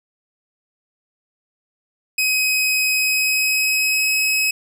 sawtooth tone with pitch glide, 2530 to 2556 Hz, D#7 to D#7, +28 to +46 cents, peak -13 dBFS, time 2.18-4.51 s, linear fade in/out 5 ms, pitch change +18 cents, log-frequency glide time 2.94-4.12 s, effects none

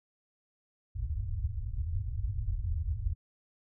white low-pass noise, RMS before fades -33 dBFS, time 0.95-3.15 s, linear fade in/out 20 ms, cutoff 100 Hz, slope 48 dB/octave, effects none

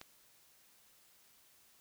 click, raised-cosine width 0.2 ms, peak -29 dBFS, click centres 0.014 s, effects white hiss -66 dBFS RMS until 1.8 s

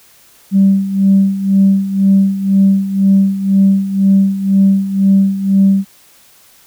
sine tone with tremolo, 195 Hz, G3, 9 cents flat, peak -4 dBFS, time 0.51-5.85 s, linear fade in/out 50 ms, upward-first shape sine, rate 2 Hz, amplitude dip 75%, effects tanh soft clip ceiling -1 dBFS + white hiss -46 dBFS RMS until 6.66 s

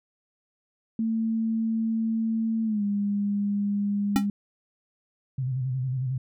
sine tone with pitch glide, 224.1 to 203.1 Hz, A3 to G#3, +32 to -38 cents, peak -23 dBFS, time 0.99-4.3 s, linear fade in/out 2 ms, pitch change -170 cents, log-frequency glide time 2.64-2.83 s
square tone with exponential decay, 270.5 Hz, C#4, 42 cents flat, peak -16 dBFS, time 4.16-4.26 s, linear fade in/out 0 ms, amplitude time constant 20 ms
sine tone with vibrato, 129.3 Hz, C3, 20 cents flat, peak -25 dBFS, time 5.38-6.18 s, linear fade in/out 5 ms, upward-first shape square, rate 11 Hz, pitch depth 53 cents each way
effects none

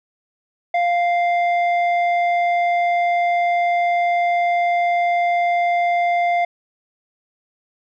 square tone with low-pass filter, 698 Hz, F5, 1 cent flat, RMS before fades -18 dBFS, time 0.74-6.45 s, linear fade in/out 5 ms, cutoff 1700 Hz, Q 2.1, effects none

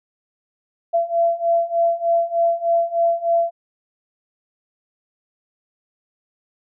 sine beating tone pair, 675 / 678.3 Hz, E5 / E5, +41 / +49 cents, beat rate 3.3 Hz, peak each -20 / -18 dBFS, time 0.93-3.51 s, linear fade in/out 20 ms, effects none

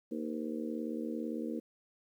harmonic tone with a mistuned harmonic, 77.78 Hz, D#2, in tune, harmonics 3 / 4 / 5 / 6 / 7, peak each -38 / -39 / -46 / -43 / -47 dBFS, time 0.11-1.6 s, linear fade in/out 10 ms, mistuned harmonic 7, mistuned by -87 cents, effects 11-bit

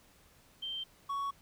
sine / triangle tone pair in turn, 3136 / 1116.1 Hz, G7 / C#6, 0 / +11 cents, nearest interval octave + tritone, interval 1789 cents, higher first, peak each -36 / -31 dBFS, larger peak second, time 0.62-0.84 / 1.09-1.31 s, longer neither, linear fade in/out 10 ms, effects pink hiss -63 dBFS RMS until 1.41 s

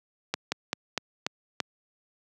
slowing click train, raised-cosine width 0.2 ms, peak -9 dBFS, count 6, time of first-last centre 0.34-1.603 s, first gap 180 ms, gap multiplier 1.17, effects high-pass 150 Hz 12 dB/octave

